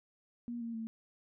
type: tone with pitch steps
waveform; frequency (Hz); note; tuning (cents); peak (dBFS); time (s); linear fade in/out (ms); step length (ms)
sine; 238.1 / 231.3 / 224.7; A#3 / A#3 / A3; +37 / -13 / +37; -37; 0.48-0.87; 0; 130
effects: none